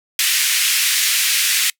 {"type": "band-pass noise", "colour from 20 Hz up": "pink", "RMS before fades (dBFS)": -17, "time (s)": [0.19, 1.7], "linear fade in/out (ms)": 2, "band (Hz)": [2000, 15000], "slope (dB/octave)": 24, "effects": ["noise-tail reverb RT60 0.1 s tail -25 dB re dry"]}